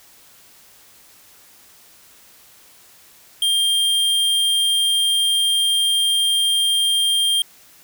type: tone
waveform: square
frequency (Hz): 3196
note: G7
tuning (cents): +33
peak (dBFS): -16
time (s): 3.42-7.42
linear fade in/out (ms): 2
effects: white hiss -49 dBFS RMS until 7.83 s